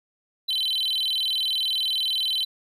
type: tone with vibrato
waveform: triangle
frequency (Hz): 3507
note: A7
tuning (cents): -6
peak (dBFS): -21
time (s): 0.48-2.45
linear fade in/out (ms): 10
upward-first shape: square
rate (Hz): 20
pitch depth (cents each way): 220
effects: none